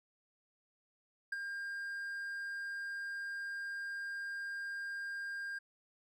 triangle tone with ADSR envelope, 1604 Hz, G6, 39 cents sharp, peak -31 dBFS, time 1.32-5.59 s, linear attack 6 ms, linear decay 22 ms, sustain -6 dB, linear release 11 ms, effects none

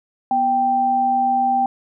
sine tone pair together, 245.7 / 784 Hz, B3 / G5, -9 / 0 cents, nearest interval octave + minor sixth, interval 2009 cents, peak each -26 / -15 dBFS, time 0.31-1.66 s, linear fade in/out 2 ms, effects none

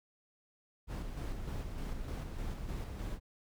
brown noise with tremolo, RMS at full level -38 dBFS, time 0.87-3.2 s, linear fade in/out 50 ms, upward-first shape square, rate 3.3 Hz, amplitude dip 35%, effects none

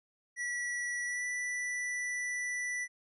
square tone with pitch glide, 1943 to 1972.4 Hz, B6 to B6, -29 to -3 cents, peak -34 dBFS, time 0.36-2.88 s, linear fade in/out 50 ms, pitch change +26 cents, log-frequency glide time 1.05-1.25 s, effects resampled to 24000 Hz

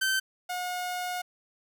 sawtooth tone pair in turn, 1545 / 721.6 Hz, G6 / F#5, -26 / -44 cents, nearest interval octave + minor second, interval 1318 cents, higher first, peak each -21 / -27 dBFS, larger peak first, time 0.01-0.2 / 0.49-1.22 s, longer second, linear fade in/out 10 ms, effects none

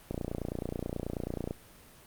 click train, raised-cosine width 2 ms, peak -20 dBFS, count 42, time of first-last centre 0.11-1.509 s, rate 29.3 Hz, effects pink hiss -55 dBFS RMS until 2.06 s + Opus 32 kbps

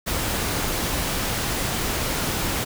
pink noise, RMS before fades -25 dBFS, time 0.06-2.65 s, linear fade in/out 20 ms, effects none

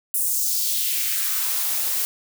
blue noise with high-pass filter sweep, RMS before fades -23 dBFS, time 0.14-2.05 s, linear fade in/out 0 ms, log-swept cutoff 10000 to 340 Hz, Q 1.7, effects none

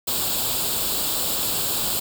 white noise with comb filter, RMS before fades -24 dBFS, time 0.07-2 s, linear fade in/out 10 ms, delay 0.25 ms, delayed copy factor +0.7, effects none

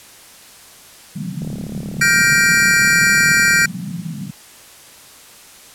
pink band-pass noise, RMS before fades -27 dBFS, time 1.15-4.31 s, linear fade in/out 10 ms, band 140 to 220 Hz, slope 48 dB/octave
click train, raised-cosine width 2 ms, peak -19 dBFS, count 82, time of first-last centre 1.42-3.645 s, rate 36.4 Hz
square chord, G minor seventh, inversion third, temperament just, 1411.2 / 1568 / 1881.6 / 2352 Hz, F6 / G6 / Bb6 / D7, +18 / 0 / +16 / +2 cents, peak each -19 / -16 / -17 / -18 dBFS, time 2.01-3.66 s, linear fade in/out 5 ms
effects white hiss -42 dBFS RMS until 5.74 s + low-pass 12000 Hz 12 dB/octave

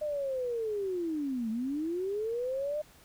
sine linear two-way sweep, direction down then up, 612 to 215.5 to 612 Hz, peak -30 dBFS, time 0.01-2.82 s, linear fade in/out 10 ms, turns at 1.5 s, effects pink hiss -58 dBFS RMS until 3.04 s

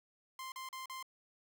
sawtooth tone bursts, 1046.5 Hz, C6, in tune, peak -39 dBFS, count 4, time 0.39-1.027 s, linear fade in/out 2 ms, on 130 ms, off 39 ms, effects none

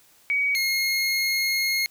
sine / 25% pulse tone pair in turn, 2260 / 2150 Hz, C#7 / C7, +33 / +47 cents, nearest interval minor second, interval 86 cents, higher first, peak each -20 / -18 dBFS, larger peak second, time 0.3-0.55 / 0.55-1.86 s, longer second, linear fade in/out 0 ms, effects white hiss -57 dBFS RMS until 1.9 s

